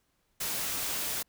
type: noise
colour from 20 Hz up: white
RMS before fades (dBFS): -33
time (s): 0.4-1.23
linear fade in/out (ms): 10
effects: pink hiss -74 dBFS RMS until 1.28 s